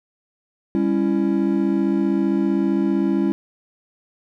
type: chord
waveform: triangle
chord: C# diminished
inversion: second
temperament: just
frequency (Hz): 199.57 / 277.2 / 332.6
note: G3 / C#4 / E4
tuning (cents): +31 / 0 / +16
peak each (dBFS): -19 / -20 / -19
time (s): 0.75-3.32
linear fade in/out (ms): 0
effects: none